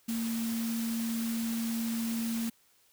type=tone in noise; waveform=sine; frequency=228.7 Hz; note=A#3; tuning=33 cents flat; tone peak=-30 dBFS; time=0.08-2.5 s; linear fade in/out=10 ms; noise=white; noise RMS=-41 dBFS; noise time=0.08-2.5 s; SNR=+8 dB; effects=white hiss -66 dBFS RMS until 2.92 s